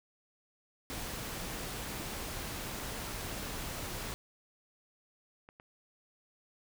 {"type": "noise", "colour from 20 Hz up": "pink", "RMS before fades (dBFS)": -40, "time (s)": [0.9, 4.14], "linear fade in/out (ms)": 0}
{"type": "clicks", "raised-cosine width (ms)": 0.5, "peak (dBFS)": [-43, -36, -37, -38], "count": 4, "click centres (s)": [2.619, 2.772, 5.489, 5.599]}
{"effects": []}